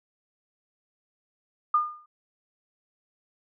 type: tone with exponential decay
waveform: sine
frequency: 1214 Hz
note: D#6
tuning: 43 cents flat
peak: -16 dBFS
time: 1.74-2.06 s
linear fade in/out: 5 ms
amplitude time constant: 68 ms
effects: none